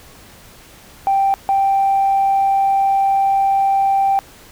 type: tone pair in turn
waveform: sine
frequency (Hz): 784 / 784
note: G5 / G5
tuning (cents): 0 / 0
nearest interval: unison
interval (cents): 0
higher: neither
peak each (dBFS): -11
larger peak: neither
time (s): 1.07-1.34 / 1.49-4.19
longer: second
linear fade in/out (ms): 0
effects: tanh soft clip ceiling -8 dBFS + pink hiss -43 dBFS RMS until 4.51 s